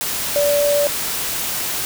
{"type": "tone in noise", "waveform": "sine", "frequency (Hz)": 579, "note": "D5", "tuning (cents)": -25, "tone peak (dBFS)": -14, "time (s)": [0.36, 0.87], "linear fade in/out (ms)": 0, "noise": "white", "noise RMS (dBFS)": -23, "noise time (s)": [0.01, 1.85], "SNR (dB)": 6, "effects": []}